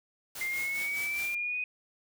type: noise with tremolo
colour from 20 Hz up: white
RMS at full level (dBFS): -40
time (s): 0.35-1.35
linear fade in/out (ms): 5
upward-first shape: sine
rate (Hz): 4.9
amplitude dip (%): 55
type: linear sweep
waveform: sine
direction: up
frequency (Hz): 2089 to 2501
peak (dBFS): -30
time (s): 0.41-1.64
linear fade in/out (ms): 2
effects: none